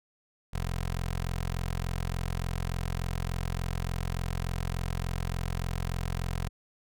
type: tone with notch filter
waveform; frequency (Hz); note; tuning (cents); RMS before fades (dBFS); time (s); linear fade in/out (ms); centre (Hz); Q
15% pulse; 43.44; F1; -8; -32; 0.53-6.49; 10; 320; 0.95
effects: none